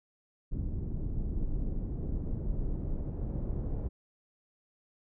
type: noise with low-pass filter sweep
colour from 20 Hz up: brown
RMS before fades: -33 dBFS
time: 0.51-3.89 s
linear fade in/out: 20 ms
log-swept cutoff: 280 to 490 Hz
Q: 0.89
effects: none